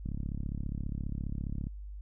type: click train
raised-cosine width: 5 ms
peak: -24 dBFS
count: 57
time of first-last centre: 0.06-1.669 s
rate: 34.8 Hz
effects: added 50 Hz sine -40 dBFS peak until 2.01 s